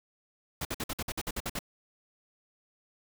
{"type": "noise bursts", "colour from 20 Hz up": "pink", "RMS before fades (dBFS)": -34, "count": 11, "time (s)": [0.61, 1.591], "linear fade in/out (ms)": 5, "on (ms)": 41, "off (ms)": 53, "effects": []}